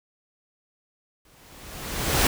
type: noise with exponential growth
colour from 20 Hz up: pink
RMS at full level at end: -18 dBFS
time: 1.25-2.27 s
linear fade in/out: 2 ms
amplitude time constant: 220 ms
effects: none